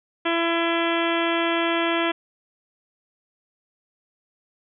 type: harmonic tone with a mistuned harmonic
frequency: 335.4 Hz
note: E4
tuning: 30 cents sharp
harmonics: 1 / 2 / 3 / 4 / 5 / 6 / 7 / 8 / 9 / 10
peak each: -24 / -27 / -29 / -30 / -31 / -32 / -32 / -33 / -34 / -34 dBFS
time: 0.25-2.12 s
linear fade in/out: 10 ms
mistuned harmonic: 9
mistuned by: +38 cents
effects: none